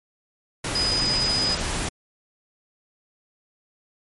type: tone in noise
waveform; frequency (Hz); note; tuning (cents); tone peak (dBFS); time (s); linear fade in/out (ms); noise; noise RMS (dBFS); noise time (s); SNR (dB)
sine; 4978; D#8; 0; -21; 0.75-1.55; 5; pink; -27; 0.64-1.89; +3
effects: MP3 48 kbps